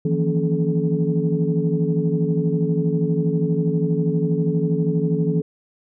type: tone cluster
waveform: sine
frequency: 159 / 171.4 / 231.2 / 278.1 / 428.6 Hz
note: D#3 / F3 / A#3 / C#4 / A4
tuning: +38 / -32 / -14 / +6 / -45 cents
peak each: -21 / -21 / -30 / -27 / -24 dBFS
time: 0.05-5.42 s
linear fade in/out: 5 ms
effects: tanh soft clip ceiling -7 dBFS